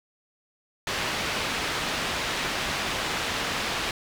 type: low-pass noise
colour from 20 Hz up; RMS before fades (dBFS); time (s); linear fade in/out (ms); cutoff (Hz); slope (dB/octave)
white; -29; 0.87-3.91; 2; 3300; 12
effects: none